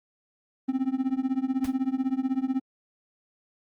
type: tone with tremolo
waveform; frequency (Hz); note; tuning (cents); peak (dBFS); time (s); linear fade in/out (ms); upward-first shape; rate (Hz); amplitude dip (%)
triangle; 262.8; C4; +8; -18; 0.68-2.6; 10; triangle; 16; 100
type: noise with exponential decay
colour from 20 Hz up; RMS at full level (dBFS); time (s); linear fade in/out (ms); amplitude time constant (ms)
pink; -34; 1.64-1.76; 5; 24
effects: Opus 32 kbps